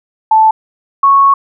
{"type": "tone pair in turn", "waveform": "sine", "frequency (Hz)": [877, 1105], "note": ["A5", "C#6"], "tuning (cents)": [-6, -6], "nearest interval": "major third", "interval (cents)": 400, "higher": "second", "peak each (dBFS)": -4, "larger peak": "neither", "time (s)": [[0.31, 0.51], [1.03, 1.34]], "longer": "second", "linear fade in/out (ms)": 5, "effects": []}